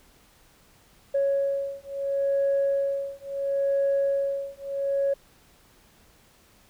sine beating tone pair, 554 / 554.73 Hz, C#5 / C#5, -1 / +1 cents, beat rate 0.73 Hz, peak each -25 dBFS, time 1.14-5.14 s, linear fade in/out 10 ms, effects tanh soft clip ceiling -17 dBFS + pink hiss -58 dBFS RMS until 6.69 s

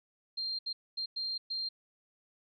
sine tone bursts at uneven times, 4186 Hz, C8, in tune, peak -33 dBFS, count 5, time 0.37-0.59 / 0.66-0.73 / 0.97-1.06 / 1.16-1.38 / 1.5-1.69 s, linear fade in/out 10 ms, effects none

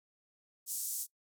pink band-pass noise, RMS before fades -38 dBFS, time 0.66-1.07 s, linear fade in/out 50 ms, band 6900 to 15000 Hz, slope 24 dB/octave, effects noise-tail reverb RT60 0.1 s tail -21 dB re dry

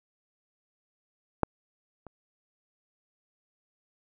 clicks, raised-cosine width 1 ms, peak -8 / -30 dBFS, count 2, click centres 1.433 / 2.067 s, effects none

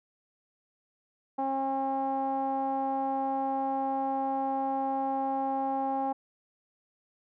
sawtooth tone with low-pass filter, 269.7 Hz, C#4, 47 cents flat, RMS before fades -30 dBFS, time 1.38-6.13 s, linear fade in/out 10 ms, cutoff 850 Hz, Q 7.2, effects none

